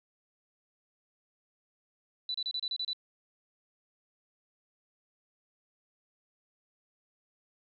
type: tone bursts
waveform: sine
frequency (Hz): 3974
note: B7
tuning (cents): +10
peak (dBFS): -31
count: 8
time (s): 2.29-2.932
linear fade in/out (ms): 2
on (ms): 54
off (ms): 30
effects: none